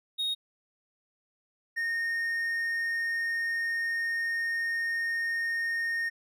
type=tone pair in turn; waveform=triangle; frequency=3737 / 1842.8 Hz; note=A#7 / A#6; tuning=+4 / -20 cents; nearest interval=octave; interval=1224 cents; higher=first; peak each=-26 dBFS; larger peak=neither; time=0.18-0.35 / 1.76-6.1 s; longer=second; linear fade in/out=20 ms; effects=none